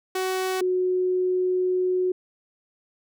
sawtooth / sine tone pair in turn, 374.5 / 366.8 Hz, F#4 / F#4, +21 / -15 cents, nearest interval unison, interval 36 cents, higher first, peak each -20 dBFS, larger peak neither, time 0.15-0.61 / 0.61-2.12 s, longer second, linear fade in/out 5 ms, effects none

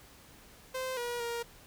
sawtooth tone with pitch steps, 518 / 480.4 / 470.1 Hz, C5 / B4 / A#4, -17 / -48 / +15 cents, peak -30 dBFS, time 0.74-1.43 s, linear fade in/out 10 ms, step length 230 ms, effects pink hiss -56 dBFS RMS until 1.66 s

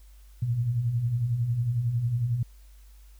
sine beating tone pair, 110 / 121 Hz, A2 / B2, 0 / -35 cents, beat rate 11 Hz, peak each -33 / -24 dBFS, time 0.42-2.43 s, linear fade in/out 5 ms, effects added 50 Hz sine -48 dBFS peak until 3.19 s + white hiss -63 dBFS RMS until 3.19 s

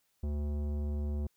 sine tone with tanh clipping, 73.42 Hz, D2, in tune, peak -33 dBFS, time 0.23-1.27 s, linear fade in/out 5 ms, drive 15 dB, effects white hiss -75 dBFS RMS until 1.36 s

